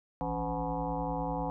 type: tone with frequency modulation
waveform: sine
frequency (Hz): 508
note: B4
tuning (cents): +49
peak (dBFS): -30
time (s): 0.21-1.5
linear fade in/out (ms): 0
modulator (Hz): 114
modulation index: 3.9
effects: none